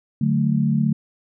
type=chord; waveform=sine; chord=D major; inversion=none; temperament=equal; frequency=146.83 / 185 / 220 Hz; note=D3 / F#3 / A3; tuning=0 / 0 / 0 cents; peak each=-20 / -23 / -20 dBFS; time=0.21-0.93 s; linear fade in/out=5 ms; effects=none